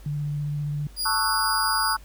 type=tone with vibrato; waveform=sine; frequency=146.83 Hz; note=D3; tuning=in tune; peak=-25 dBFS; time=0.06-0.87 s; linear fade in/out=2 ms; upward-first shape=sine; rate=15 Hz; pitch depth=15 cents each way
type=tone; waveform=sawtooth; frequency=4861 Hz; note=D#8; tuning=41 cents flat; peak=-22 dBFS; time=0.96-1.97 s; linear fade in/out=50 ms
type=chord; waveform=sine; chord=F# minor seventh; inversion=first; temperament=equal; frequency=880 / 1108.7 / 1318.5 / 1480 Hz; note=A5 / C#6 / E6 / F#6; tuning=0 / 0 / 0 / 0 cents; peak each=-28 dBFS; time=1.05-1.97 s; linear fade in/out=10 ms
effects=added 50 Hz sine -43 dBFS peak until 2.04 s + pink hiss -54 dBFS RMS until 2.04 s